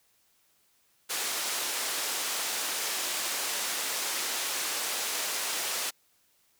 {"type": "band-pass noise", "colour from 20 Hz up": "white", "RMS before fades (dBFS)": -32, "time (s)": [1.09, 5.91], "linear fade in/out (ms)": 20, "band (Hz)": [370, 9600], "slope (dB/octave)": 12, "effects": ["white hiss -68 dBFS RMS until 6.59 s"]}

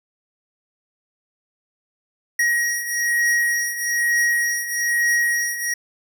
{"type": "beating tone pair", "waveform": "square", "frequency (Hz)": [1893, 1894.1], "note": ["A#6", "A#6"], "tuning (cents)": [26, 27], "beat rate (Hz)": 1.1, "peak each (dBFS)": [-25, -20], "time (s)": [2.39, 5.74], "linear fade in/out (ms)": 5, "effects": []}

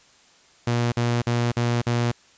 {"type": "tone bursts", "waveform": "sawtooth", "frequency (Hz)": 119.4, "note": "A#2", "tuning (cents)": 42, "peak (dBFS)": -16, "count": 5, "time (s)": [0.67, 2.116], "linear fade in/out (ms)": 5, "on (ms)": 250, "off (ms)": 49, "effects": ["white hiss -55 dBFS RMS until 2.37 s", "resampled to 16000 Hz"]}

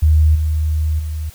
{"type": "tone with level steps", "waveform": "sine", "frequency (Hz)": 77.4, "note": "D#2", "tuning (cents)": -9, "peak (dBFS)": [-8, -14, -20], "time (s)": [0.02, 1.3], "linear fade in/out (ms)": 10, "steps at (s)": [0.35, 0.99], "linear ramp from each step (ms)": 5, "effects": ["white hiss -44 dBFS RMS until 1.34 s"]}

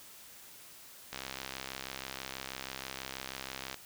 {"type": "click train", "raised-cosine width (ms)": 0.2, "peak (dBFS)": -21, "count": 174, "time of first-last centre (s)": [1.13, 3.743], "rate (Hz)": 66.2, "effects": ["white hiss -53 dBFS RMS until 3.85 s"]}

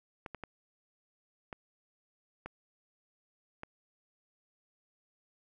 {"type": "clicks", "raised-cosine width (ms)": 0.5, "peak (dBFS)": -26, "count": 6, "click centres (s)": [0.262, 0.347, 0.437, 1.528, 2.46, 3.634], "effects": []}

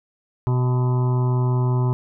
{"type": "harmonic tone with a mistuned harmonic", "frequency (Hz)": 125.6, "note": "B2", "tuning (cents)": 30, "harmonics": [1, 2, 3, 5, 6, 7, 8, 9, 10], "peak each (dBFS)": [-17, -32, -29, -39, -43, -35, -34, -46, -44], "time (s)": [0.47, 1.93], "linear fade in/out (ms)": 0, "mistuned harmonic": 6, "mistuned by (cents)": 75, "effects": []}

